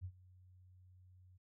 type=tone with ADSR envelope; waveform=sine; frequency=91.6 Hz; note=F#2; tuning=17 cents flat; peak=-40 dBFS; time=0.01-1.38 s; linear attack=35 ms; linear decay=68 ms; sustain=-20 dB; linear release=16 ms; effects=none